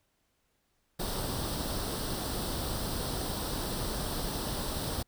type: noise with comb filter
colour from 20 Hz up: pink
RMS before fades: -34 dBFS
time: 0.99-5.03 s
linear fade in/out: 10 ms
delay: 0.22 ms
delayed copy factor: +0.65
effects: pink hiss -75 dBFS RMS until 5.07 s